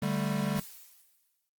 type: chord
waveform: square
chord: D suspended fourth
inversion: none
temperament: equal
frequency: 146.83 / 196 / 220 Hz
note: D3 / G3 / A3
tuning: 0 / 0 / 0 cents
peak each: -33 / -32 / -35 dBFS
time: 0.02-0.6 s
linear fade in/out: 5 ms
type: noise with exponential decay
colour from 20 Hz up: blue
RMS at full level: -42 dBFS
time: 0.57-1.49 s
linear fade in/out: 0 ms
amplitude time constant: 200 ms
effects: noise-tail reverb RT60 0.1 s tail -20 dB re dry + Opus 24 kbps